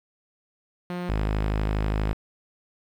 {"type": "tone pair in turn", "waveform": "sawtooth", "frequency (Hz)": [177.7, 52.36], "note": ["F3", "G#1"], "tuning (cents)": [30, 15], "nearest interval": "octave + major sixth", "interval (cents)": 2115, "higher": "first", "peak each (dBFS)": [-25, -19], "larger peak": "second", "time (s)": [[0.9, 1.09], [1.09, 2.13]], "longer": "second", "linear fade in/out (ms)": 0, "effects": ["low-pass 3000 Hz 12 dB/octave", "9-bit"]}